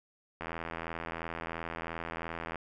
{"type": "click train", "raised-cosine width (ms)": 0.5, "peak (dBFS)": -22, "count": 179, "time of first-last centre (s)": [0.41, 2.557], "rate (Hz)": 82.9, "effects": []}